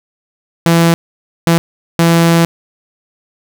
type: tone bursts at uneven times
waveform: sawtooth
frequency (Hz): 167.5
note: E3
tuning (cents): +28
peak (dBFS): -3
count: 3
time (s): 0.66-0.94 / 1.47-1.58 / 1.99-2.45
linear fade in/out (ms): 0
effects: none